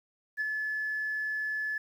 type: tone with ADSR envelope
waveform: sine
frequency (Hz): 1724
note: A6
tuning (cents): -36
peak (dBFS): -25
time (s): 0.37-1.78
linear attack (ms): 38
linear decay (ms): 19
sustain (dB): -4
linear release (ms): 4
effects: tanh soft clip ceiling -25 dBFS + 10-bit